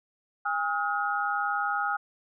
sine tone cluster, 812 / 1270 / 1430 Hz, G#5 / D#6 / F6, -39 / +35 / +41 cents, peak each -30 dBFS, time 0.45-1.97 s, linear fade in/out 10 ms, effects none

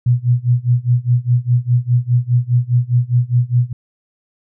sine tone with tremolo, 122.4 Hz, B2, 15 cents flat, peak -8 dBFS, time 0.06-3.73 s, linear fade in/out 5 ms, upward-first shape sine, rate 4.9 Hz, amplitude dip 95%, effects none

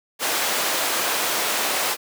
pink high-pass noise, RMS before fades -23 dBFS, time 0.19-1.97 s, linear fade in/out 50 ms, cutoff 540 Hz, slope 12 dB/octave, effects none

